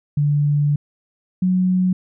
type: tone pair in turn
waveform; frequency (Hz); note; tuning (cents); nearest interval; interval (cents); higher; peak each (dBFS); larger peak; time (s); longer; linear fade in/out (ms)
sine; 146 / 183.95; D3 / F#3; -10 / -10; major third; 400; second; -14; neither; 0.17-0.76 / 1.42-1.93; first; 5
effects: none